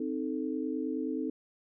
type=chord; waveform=sine; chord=A diminished; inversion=first; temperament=equal; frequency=261.6 / 311.1 / 440 Hz; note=C4 / Eb4 / A4; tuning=0 / 0 / 0 cents; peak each=-34 / -34 / -38 dBFS; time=0-1.3 s; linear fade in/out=5 ms; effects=none